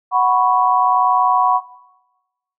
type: chord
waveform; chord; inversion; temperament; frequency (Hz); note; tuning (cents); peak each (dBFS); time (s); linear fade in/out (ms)
sine; F# suspended fourth; none; equal; 740 / 987.8 / 1108.7; F#5 / B5 / C#6; 0 / 0 / 0; -16; 0.11-1.61; 50
effects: noise-tail reverb RT60 1.0 s tail -17 dB re dry